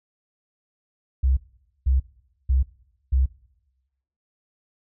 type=tone bursts; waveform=sine; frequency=65.41 Hz; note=C2; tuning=in tune; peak=-16 dBFS; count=4; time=1.23-3.26 s; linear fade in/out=10 ms; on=140 ms; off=490 ms; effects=noise-tail reverb RT60 1.0 s tail -21 dB re dry